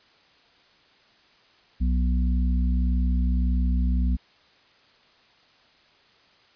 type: harmonic tone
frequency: 61.74 Hz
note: B1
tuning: in tune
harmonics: 1 / 3 / 4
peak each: -20 / -30 / -32 dBFS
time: 1.8-4.17 s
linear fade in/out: 20 ms
effects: white hiss -58 dBFS RMS until 6.55 s + resampled to 11025 Hz